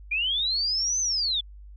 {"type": "linear two-way sweep", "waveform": "sine", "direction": "up then down", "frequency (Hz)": [2357, 6250, 3390], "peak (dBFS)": -23, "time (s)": [0.11, 1.41], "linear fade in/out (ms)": 10, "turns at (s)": 1, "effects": ["added 50 Hz sine -42 dBFS peak until 1.76 s"]}